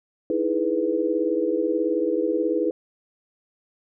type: chord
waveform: sine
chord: E major seventh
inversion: third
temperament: equal with one note detuned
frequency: 311.1 / 329.6 / 420.1 / 493.9 Hz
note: D#4 / E4 / G#4 / B4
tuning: 0 / 0 / +20 / 0 cents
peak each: -28 / -25 / -26 / -25 dBFS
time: 0.3-2.71 s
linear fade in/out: 2 ms
effects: none